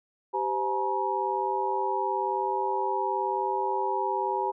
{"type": "tone cluster", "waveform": "sine", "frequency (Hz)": [390.4, 514, 851, 950], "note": ["G4", "C5", "G#5", "A#5"], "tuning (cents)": [-7, -31, 42, 33], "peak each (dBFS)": [-31, -35, -30, -29], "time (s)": [0.33, 4.52], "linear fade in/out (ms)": 20, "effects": []}